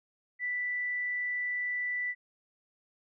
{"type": "tone", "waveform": "sine", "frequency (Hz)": 1975.5, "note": "B6", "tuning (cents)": 0, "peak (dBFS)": -30, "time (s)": [0.39, 2.15], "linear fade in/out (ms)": 50, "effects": []}